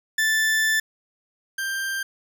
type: tone pair in turn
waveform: 40% pulse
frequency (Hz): 1760 / 1581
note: A6 / G6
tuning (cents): 0 / +14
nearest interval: major second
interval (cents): 186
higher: first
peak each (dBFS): -18 / -24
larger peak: first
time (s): 0.18-0.8 / 1.58-2.03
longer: first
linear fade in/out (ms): 5
effects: 9-bit